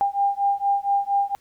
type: beating tone pair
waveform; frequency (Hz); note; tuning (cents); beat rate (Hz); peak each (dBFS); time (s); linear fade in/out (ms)
sine; 798 / 802.3; G5 / G5; +31 / +40; 4.3; -22; 0.01-1.35; 0
effects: pink hiss -61 dBFS RMS until 1.4 s